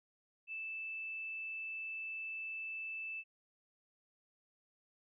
sine tone, 2637 Hz, E7, in tune, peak -40 dBFS, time 0.47-3.24 s, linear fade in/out 50 ms, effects none

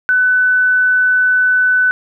sine tone, 1500 Hz, F#6, 23 cents sharp, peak -9 dBFS, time 0.09-1.91 s, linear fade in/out 0 ms, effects none

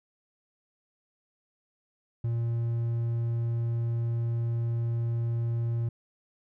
triangle tone, 116.7 Hz, A#2, 2 cents sharp, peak -24 dBFS, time 2.24-5.89 s, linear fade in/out 5 ms, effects none

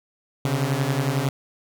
sawtooth beating tone pair, 130.81 / 141.81 Hz, C3 / C#3, 0 / +40 cents, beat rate 11 Hz, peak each -20 dBFS, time 0.45-1.29 s, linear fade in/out 0 ms, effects none

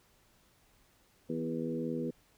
harmonic tone with a mistuned harmonic, 81.5 Hz, E2, 19 cents flat, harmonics 2 / 3 / 4 / 5 / 6, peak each -40 / -36 / -40 / -41 / -40 dBFS, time 1.29-2.11 s, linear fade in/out 10 ms, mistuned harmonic 4, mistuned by +17 cents, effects pink hiss -67 dBFS RMS until 2.37 s

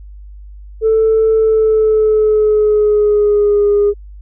sine tone with pitch glide, 442 to 410 Hz, A4 to G#4, +8 to -22 cents, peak -7 dBFS, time 0.81-3.94 s, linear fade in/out 50 ms, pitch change -130 cents, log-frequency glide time 1.36-3.67 s, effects tanh soft clip ceiling -5 dBFS + added 50 Hz sine -31 dBFS peak until 4.21 s

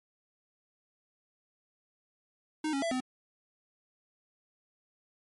square tone with pitch steps, 309.6 / 275.4 / 667 / 255.6 Hz, D#4 / C#4 / E5 / C4, -9 / -11 / +20 / -40 cents, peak -30 dBFS, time 2.64-3.004 s, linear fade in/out 5 ms, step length 91 ms, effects MP3 48 kbps

